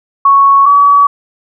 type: tone pair in turn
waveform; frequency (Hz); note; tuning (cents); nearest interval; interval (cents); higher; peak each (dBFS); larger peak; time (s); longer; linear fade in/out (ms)
sine; 1108.7 / 1137.9; C#6 / C#6; 0 / +45; unison; 45; second; -3; neither; 0.25-0.66 / 0.66-1.07; neither; 5
effects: none

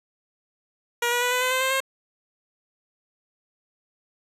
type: tone with pitch steps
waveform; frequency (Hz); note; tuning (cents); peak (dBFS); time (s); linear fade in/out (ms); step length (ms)
10% pulse; 476.7 / 484.5 / 492.4 / 500.4 / 508.6 / 516.9 / 525.3 / 533.8; A#4 / B4 / B4 / B4 / C5 / C5 / C5 / C5; +39 / -33 / -5 / +23 / -49 / -21 / +7 / +35; -13; 1.02-1.804; 5; 98
effects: resampled to 32000 Hz

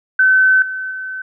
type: tone with level steps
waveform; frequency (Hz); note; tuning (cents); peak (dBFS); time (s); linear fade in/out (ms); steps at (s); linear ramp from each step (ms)
sine; 1525; G6; -48; -8 / -21 / -23; 0.19-1.22; 5; 0.62 / 0.91; 2
effects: none

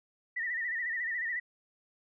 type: tone with vibrato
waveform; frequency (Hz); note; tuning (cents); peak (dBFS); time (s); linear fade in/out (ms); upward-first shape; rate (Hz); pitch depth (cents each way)
sine; 1892; A#6; +25; -31; 0.36-1.4; 10; sine; 14; 91
effects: none

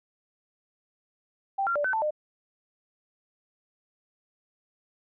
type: tone with pitch steps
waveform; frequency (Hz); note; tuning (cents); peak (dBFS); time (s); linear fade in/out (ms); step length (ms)
sine; 784 / 1380 / 584 / 1520 / 885 / 606; G5 / F6 / D5 / F#6 / A5 / D#5; 0 / -21 / -10 / +46 / +10 / -46; -24; 1.58-2.108; 10; 88
effects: none

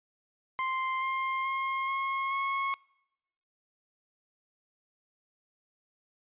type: tone with pitch steps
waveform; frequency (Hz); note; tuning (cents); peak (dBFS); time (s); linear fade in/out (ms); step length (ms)
30% pulse; 1046.5 / 1058 / 1069.7 / 1081.5 / 1093.5; C6 / C6 / C6 / C#6 / C#6; 0 / +19 / +38 / -43 / -24; -26; 0.59-2.74; 0; 430
effects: noise-tail reverb RT60 0.9 s tail -24 dB re dry + resampled to 8000 Hz

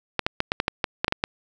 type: clicks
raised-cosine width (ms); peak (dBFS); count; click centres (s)
0.3; -5; 11; 0.193 / 0.265 / 0.404 / 0.519 / 0.601 / 0.681 / 0.842 / 1.045 / 1.081 / 1.124 / 1.239
effects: none

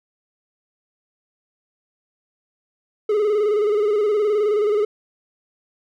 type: tone with vibrato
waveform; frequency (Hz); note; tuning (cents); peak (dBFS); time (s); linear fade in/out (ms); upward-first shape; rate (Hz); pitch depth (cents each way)
triangle; 419.3; G#4; +17; -14; 3.09-4.85; 5; square; 19; 48
effects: none

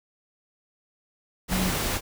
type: tone in noise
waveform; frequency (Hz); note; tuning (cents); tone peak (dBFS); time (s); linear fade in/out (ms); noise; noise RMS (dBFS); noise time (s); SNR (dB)
sine; 185; F#3; 0; -25; 1.49-1.73; 50; pink; -27; 1.48-2.01; -1
effects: none

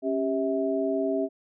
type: tone cluster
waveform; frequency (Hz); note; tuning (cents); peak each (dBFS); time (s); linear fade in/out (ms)
sine; 273.7 / 394 / 648; C#4 / G4 / E5; -22 / +9 / -30; -28; 0.02-1.29; 50
effects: none

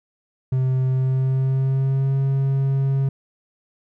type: tone with pitch glide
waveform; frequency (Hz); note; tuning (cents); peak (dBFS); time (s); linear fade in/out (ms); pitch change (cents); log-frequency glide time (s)
triangle; 130 to 135.99; C3 to C#3; -11 to -33; -15; 0.52-3.09; 5; +78; 0.88-2.17
effects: none

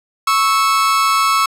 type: tone pair together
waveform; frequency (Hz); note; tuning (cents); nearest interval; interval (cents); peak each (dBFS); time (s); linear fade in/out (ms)
40% pulse; 1103.4 / 1310; C#6 / E6; -8 / -11; minor third; 297; -14; 0.27-1.46; 5
effects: low-pass 12000 Hz 12 dB/octave

